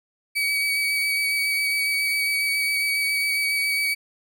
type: tone with vibrato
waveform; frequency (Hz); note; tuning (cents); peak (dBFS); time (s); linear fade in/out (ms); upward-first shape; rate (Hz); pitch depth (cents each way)
35% pulse; 2271; C#7; +41; -19; 0.35-3.95; 20; sine; 7.3; 16
effects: none